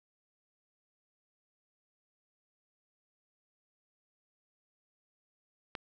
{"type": "click", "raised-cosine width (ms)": 0.3, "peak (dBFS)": -21, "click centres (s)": 5.752, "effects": []}